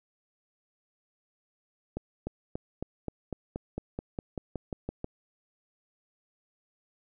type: accelerating click train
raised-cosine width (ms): 2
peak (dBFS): -20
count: 15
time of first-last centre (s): 1.97-5.044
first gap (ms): 300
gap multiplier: 0.95
effects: none